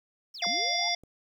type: linear two-way sweep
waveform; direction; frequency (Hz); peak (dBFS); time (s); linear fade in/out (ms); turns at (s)
sine; down then up; 5750 to 174.61 to 899; -39; 0.34-0.89; 10; 0.47
type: harmonic tone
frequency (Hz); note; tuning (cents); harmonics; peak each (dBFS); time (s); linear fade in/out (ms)
698.5; F5; 0; 1 / 3 / 5 / 7 / 8; -32 / -32 / -32 / -32 / -32; 0.42-0.95; 5
type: click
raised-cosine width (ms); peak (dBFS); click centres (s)
2; -38; 1.036
effects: 10-bit